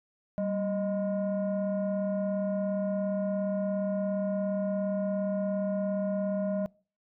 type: tone pair together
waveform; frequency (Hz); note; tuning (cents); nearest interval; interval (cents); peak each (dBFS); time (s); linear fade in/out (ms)
sine; 194.2 / 619.8; G3 / D#5; -16 / -7; octave + minor sixth; 2009; -28; 0.38-6.66; 0
effects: noise-tail reverb RT60 0.4 s tail -26 dB re dry + tanh soft clip ceiling -24 dBFS